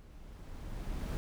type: noise with level ramp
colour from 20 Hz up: brown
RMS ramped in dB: -54 to -34 dBFS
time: 0-1.17 s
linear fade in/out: 0 ms
effects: none